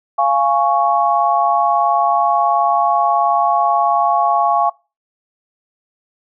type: chord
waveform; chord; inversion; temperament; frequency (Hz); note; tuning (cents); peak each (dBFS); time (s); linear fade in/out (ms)
sine; Db major; first; just; 693 / 831.5 / 1108.7; F5 / Ab5 / Db6; -14 / +2 / 0; -16; 0.18-4.7; 10
effects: noise-tail reverb RT60 0.3 s tail -24 dB re dry